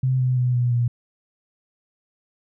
sine tone with pitch steps, 129.8 / 127.28 / 124.8 / 122.37 / 119.99 Hz, C3 / C3 / B2 / B2 / B2, -13 / -47 / +19 / -16 / -50 cents, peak -17 dBFS, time 0.03-0.88 s, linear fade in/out 5 ms, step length 170 ms, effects none

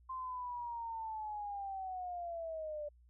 sine linear sweep, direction down, 1047 to 585 Hz, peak -39 dBFS, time 0.09-2.89 s, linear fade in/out 10 ms, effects added 60 Hz sine -61 dBFS peak until 3.09 s

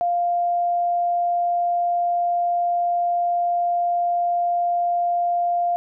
sine tone, 698.5 Hz, F5, in tune, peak -18 dBFS, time 0.01-5.76 s, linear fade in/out 0 ms, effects none

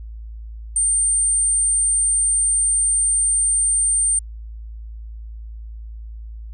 sine tone, 8870 Hz, C#9, in tune, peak -15 dBFS, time 0.76-4.19 s, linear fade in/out 2 ms, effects added 55 Hz sine -31 dBFS peak until 6.53 s

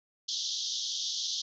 pink band-pass noise, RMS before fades -34 dBFS, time 0.28-1.42 s, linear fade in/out 10 ms, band 3200 to 6400 Hz, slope 96 dB/octave, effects none

